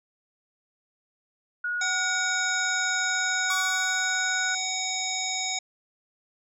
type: tone with pitch glide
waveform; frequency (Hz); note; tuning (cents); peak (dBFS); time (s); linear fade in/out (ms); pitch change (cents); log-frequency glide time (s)
sine; 1450 to 1470.2; F#6 to F#6; -35 to -11; -26; 1.64-4.55; 5; +24; 3.01-3.83
type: harmonic tone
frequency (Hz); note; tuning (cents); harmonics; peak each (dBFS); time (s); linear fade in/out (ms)
753; F#5; +30; 1 / 3 / 5 / 7 / 9 / 10; -35 / -33 / -33 / -36 / -31 / -43; 1.81-5.59; 5
type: tone with exponential decay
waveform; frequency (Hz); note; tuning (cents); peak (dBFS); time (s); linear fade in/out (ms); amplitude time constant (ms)
sawtooth; 1136; C#6; +42; -24; 3.5-4.7; 2; 260
effects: none